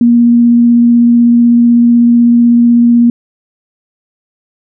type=tone with vibrato; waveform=sine; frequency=237.2 Hz; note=A#3; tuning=30 cents sharp; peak=-3 dBFS; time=0.01-3.1 s; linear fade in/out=2 ms; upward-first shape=triangle; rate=16 Hz; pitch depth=11 cents each way; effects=none